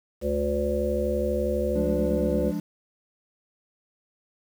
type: harmonic tone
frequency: 72.2 Hz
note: D2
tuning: 29 cents flat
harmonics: 1 / 3 / 5 / 7 / 8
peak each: -30 / -31 / -30 / -27 / -30 dBFS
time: 0.21-2.53 s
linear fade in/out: 50 ms
type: chord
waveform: triangle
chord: D diminished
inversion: first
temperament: equal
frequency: 174.61 / 207.7 / 293.7 Hz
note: F3 / Ab3 / D4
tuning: 0 / 0 / 0 cents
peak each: -29 dBFS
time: 1.75-2.6 s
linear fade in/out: 5 ms
effects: 8-bit